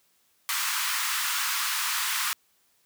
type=high-pass noise; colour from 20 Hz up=pink; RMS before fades=-28 dBFS; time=0.49-2.33 s; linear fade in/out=0 ms; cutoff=1000 Hz; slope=48 dB/octave; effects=white hiss -67 dBFS RMS until 2.85 s + high-pass 60 Hz 12 dB/octave